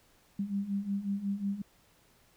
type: beating tone pair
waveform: sine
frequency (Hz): 195.8 / 201.3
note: G3 / G3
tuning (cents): -2 / +46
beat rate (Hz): 5.5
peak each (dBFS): -36 / -32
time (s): 0.39-1.62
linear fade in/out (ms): 5
effects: pink hiss -65 dBFS RMS until 2.36 s